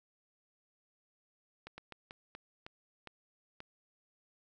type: slowing click train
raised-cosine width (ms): 0.3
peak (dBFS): -30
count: 8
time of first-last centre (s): 1.67-3.604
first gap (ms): 110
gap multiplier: 1.3
effects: none